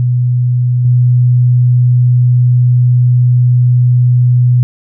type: tone with level steps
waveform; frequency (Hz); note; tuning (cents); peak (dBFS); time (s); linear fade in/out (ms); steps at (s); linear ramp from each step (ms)
sine; 123.47; B2; 0; -8 / -5; 0-4.63; 0; 0.85; 2
effects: none